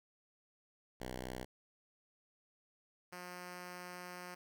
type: tone pair in turn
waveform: 5% pulse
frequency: 63 / 179.02 Hz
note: B1 / F3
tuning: +35 / +43 cents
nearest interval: octave + tritone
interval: 1808 cents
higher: second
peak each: -31 / -35 dBFS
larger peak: first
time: 1-1.45 / 3.12-4.35 s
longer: second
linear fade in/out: 10 ms
effects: none